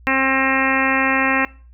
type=harmonic tone; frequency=266.5 Hz; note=C4; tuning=32 cents sharp; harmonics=1 / 2 / 3 / 4 / 5 / 6 / 7 / 8 / 9 / 10; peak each=-22 / -26 / -26 / -23 / -27 / -26 / -21 / -25 / -26 / -25 dBFS; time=0.07-1.45 s; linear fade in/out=0 ms; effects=noise-tail reverb RT60 0.4 s tail -22 dB re dry + added 60 Hz sine -42 dBFS peak until 1.73 s